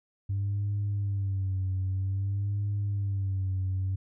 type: tone with vibrato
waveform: sine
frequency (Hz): 98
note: G2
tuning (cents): 0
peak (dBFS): -25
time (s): 0.29-3.96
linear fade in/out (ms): 10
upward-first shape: sine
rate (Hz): 0.52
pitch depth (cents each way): 70
effects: tanh soft clip ceiling -24 dBFS